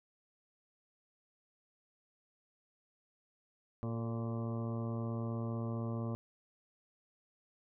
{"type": "harmonic tone with a mistuned harmonic", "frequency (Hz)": 115.5, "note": "A#2", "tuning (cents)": -16, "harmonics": [1, 2, 3, 4, 5, 6, 7, 8, 9, 10], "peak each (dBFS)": [-37, -40, -47, -48, -48, -54, -58, -61, -53, -54], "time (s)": [3.83, 6.15], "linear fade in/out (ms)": 0, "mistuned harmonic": 4, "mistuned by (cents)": -36, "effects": []}